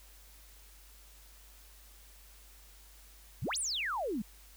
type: exponential two-way sweep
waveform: sine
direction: up then down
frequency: 84.5 to 10880 to 189.8 Hz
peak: -32 dBFS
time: 3.42-4.22 s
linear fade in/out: 5 ms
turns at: 3.58 s
effects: added 50 Hz sine -56 dBFS peak until 4.56 s + white hiss -59 dBFS RMS until 4.56 s